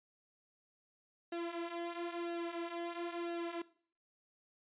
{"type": "tone with flanger", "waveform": "sawtooth", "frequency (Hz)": 341.7, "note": "F4", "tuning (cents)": -38, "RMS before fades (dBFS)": -41, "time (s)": [1.32, 3.62], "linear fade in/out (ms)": 5, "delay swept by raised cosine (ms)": [0.88, 6.68], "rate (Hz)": 1, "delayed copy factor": -0.7, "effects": ["noise-tail reverb RT60 0.5 s tail -20 dB re dry", "resampled to 8000 Hz"]}